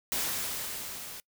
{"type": "noise with level ramp", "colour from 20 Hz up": "white", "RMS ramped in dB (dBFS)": [-30, -43], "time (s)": [0.12, 1.2], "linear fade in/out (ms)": 0, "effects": ["noise-tail reverb RT60 0.1 s tail -25 dB re dry"]}